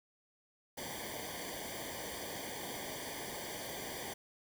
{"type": "noise with comb filter", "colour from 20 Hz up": "pink", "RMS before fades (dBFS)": -43, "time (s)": [0.77, 4.14], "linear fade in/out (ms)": 10, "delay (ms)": 0.75, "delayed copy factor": -1, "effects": []}